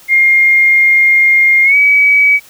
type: tone with pitch glide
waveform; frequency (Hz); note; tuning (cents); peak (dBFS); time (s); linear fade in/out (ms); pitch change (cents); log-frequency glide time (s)
sine; 2124 to 2276; C7 to C#7; +25 to +45; -5; 0.08-2.4; 50; +120; 1.64-1.76
effects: white hiss -41 dBFS RMS until 2.49 s